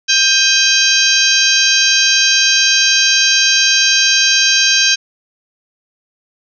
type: harmonic tone with a mistuned harmonic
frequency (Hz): 791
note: G5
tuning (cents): +15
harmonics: 2 / 3 / 4 / 5 / 6 / 7 / 8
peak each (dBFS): -17 / -17 / -17 / -17 / -17 / -17 / -17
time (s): 0.08-4.96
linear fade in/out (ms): 20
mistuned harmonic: 3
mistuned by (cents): +100
effects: none